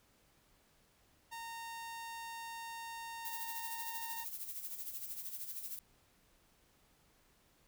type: tone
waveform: sawtooth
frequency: 920 Hz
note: A#5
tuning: 23 cents flat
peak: -40 dBFS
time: 1.31-4.25 s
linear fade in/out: 20 ms
type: noise with tremolo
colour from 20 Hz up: violet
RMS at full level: -42 dBFS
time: 3.25-5.79 s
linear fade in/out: 0 ms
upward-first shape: sine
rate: 13 Hz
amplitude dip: 60%
effects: pink hiss -70 dBFS RMS until 7.67 s